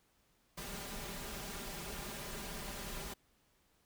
pink noise with comb filter, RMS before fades -44 dBFS, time 0.57-3.14 s, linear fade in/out 10 ms, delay 5 ms, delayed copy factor +0.65, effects pink hiss -73 dBFS RMS until 3.85 s

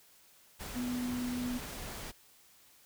sine tone in noise, 246.9 Hz, B3, in tune, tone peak -33 dBFS, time 0.75-1.59 s, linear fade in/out 20 ms, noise pink, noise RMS -43 dBFS, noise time 0.59-2.12 s, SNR +7 dB, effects white hiss -62 dBFS RMS until 2.85 s

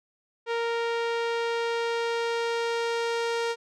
sawtooth tone with low-pass filter sweep, 465 Hz, A#4, 4 cents flat, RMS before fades -28 dBFS, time 0.46-3.56 s, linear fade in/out 50 ms, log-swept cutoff 3300 to 5700 Hz, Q 0.86, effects none

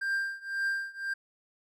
triangle tone with tremolo, 1588 Hz, G6, 22 cents sharp, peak -24 dBFS, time 0.01-1.14 s, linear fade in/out 10 ms, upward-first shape triangle, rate 1.9 Hz, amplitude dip 95%, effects none

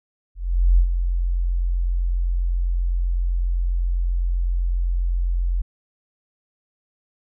sine tone with ADSR envelope, 43.85 Hz, F1, 8 cents sharp, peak -10 dBFS, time 0.35-5.62 s, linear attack 430 ms, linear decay 84 ms, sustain -8 dB, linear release 10 ms, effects none

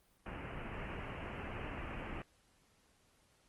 pink low-pass noise, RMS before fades -44 dBFS, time 0.26-2.22 s, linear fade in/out 2 ms, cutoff 2900 Hz, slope 96 dB/octave, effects pink hiss -71 dBFS RMS until 3.48 s + Opus 32 kbps

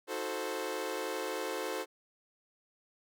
sawtooth chord, D# diminished seventh, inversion none, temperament equal with one note detuned, 318 / 370 / 440 / 523.3 Hz, D#4 / F#4 / A4 / C5, +38 / 0 / 0 / 0 cents, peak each -39 / -37 / -35 / -35 dBFS, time 0.07-1.86 s, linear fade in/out 50 ms, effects none

